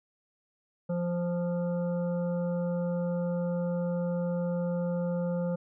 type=harmonic tone; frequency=174.61 Hz; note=F3; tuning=in tune; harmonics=1 / 3 / 5 / 7 / 8; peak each=-29 / -32 / -47 / -51 / -52 dBFS; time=0.89-5.56 s; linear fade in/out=10 ms; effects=none